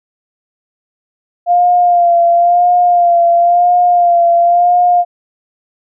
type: tone with vibrato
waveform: sine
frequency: 698.5 Hz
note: F5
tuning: in tune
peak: -6 dBFS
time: 1.46-5.05 s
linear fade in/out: 50 ms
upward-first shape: sine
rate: 0.97 Hz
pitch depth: 34 cents each way
effects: none